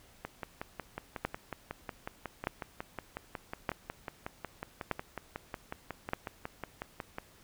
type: two click trains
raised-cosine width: 0.5 ms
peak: -22 / -15 dBFS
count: 39 / 5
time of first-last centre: 0.25-7.184 / 1.25-6.134 s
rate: 5.48 / 0.819 Hz
effects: pink hiss -60 dBFS RMS until 7.43 s